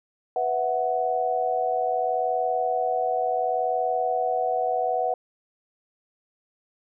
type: chord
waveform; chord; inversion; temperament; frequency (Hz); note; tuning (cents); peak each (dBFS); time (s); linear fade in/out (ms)
sine; B suspended fourth; none; equal; 493.9 / 659.3 / 740; B4 / E5 / F#5; 0 / 0 / 0; -28 / -28 / -24; 0.36-5.14; 2
effects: none